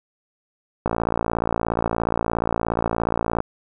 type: click train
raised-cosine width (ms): 1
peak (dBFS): -7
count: 146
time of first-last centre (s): 0.86-3.404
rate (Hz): 57
effects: none